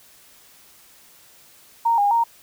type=tone with pitch steps; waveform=sine; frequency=926 / 813 / 929 Hz; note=A#5 / G#5 / A#5; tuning=-12 / -37 / -6 cents; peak=-15 dBFS; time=1.85-2.24 s; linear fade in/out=10 ms; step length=130 ms; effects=white hiss -51 dBFS RMS until 2.42 s